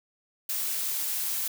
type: noise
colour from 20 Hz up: blue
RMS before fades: -30 dBFS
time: 0.49-1.48 s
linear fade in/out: 5 ms
effects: none